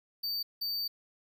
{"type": "tone bursts at uneven times", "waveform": "square", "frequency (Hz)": 4600, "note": "D8", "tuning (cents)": -37, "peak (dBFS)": -32, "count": 2, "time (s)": [[0.23, 0.43], [0.61, 0.88]], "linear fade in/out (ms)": 10, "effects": ["11-bit"]}